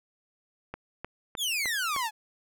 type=click train; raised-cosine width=0.5 ms; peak=-21 dBFS; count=5; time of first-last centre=0.74-1.963 s; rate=3.27 Hz
type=exponential sweep; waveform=sawtooth; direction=down; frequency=3638 to 830.6 Hz; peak=-24 dBFS; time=1.37-2.11 s; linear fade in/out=50 ms
effects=none